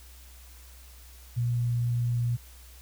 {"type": "tone", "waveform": "sine", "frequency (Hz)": 120, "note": "B2", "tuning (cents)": -49, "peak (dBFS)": -24, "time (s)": [1.36, 2.37], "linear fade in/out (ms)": 20, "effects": ["added 62 Hz sine -48 dBFS peak until 2.81 s", "white hiss -54 dBFS RMS until 2.81 s"]}